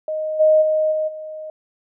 sine tone with level steps, 622 Hz, D#5, 1 cent flat, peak -21 / -10 / -15 / -18 / -29 dBFS, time 0.08-1.5 s, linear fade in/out 2 ms, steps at 0.39 / 0.61 / 0.91 / 1.07 s, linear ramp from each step 20 ms, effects none

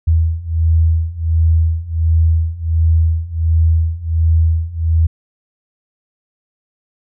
sine beating tone pair, 80.6 / 82 Hz, E2 / E2, -38 / -9 cents, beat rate 1.4 Hz, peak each -15 / -13 dBFS, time 0.07-5.07 s, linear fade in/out 10 ms, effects none

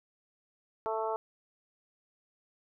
harmonic tone, 220.9 Hz, A3, 7 cents sharp, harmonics 2 / 3 / 4 / 5 / 6, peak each -35 / -36 / -35 / -40 / -42 dBFS, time 0.86-1.16 s, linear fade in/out 0 ms, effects none

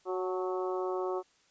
harmonic tone with a mistuned harmonic, 185 Hz, F#3, in tune, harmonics 2 / 3 / 4 / 5 / 6 / 7, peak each -32 / -39 / -40 / -43 / -41 / -46 dBFS, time 0.05-1.23 s, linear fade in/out 50 ms, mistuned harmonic 5, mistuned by -55 cents, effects white hiss -67 dBFS RMS until 1.5 s + resampled to 16000 Hz

